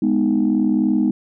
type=chord; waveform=sine; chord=G# minor; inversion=none; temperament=just; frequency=207.7 / 249.2 / 311.5 Hz; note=G#3 / B3 / D#4; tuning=0 / +16 / +2 cents; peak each=-18 dBFS; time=0.02-1.11 s; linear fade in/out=5 ms; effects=tanh soft clip ceiling -8 dBFS